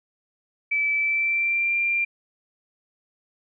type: tone with pitch glide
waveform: sine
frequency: 2310 to 2380 Hz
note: D7 to D7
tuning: -29 to +22 cents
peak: -20 dBFS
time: 0.71-2.05 s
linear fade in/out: 10 ms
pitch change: +51 cents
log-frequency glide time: 0.94-1.76 s
effects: none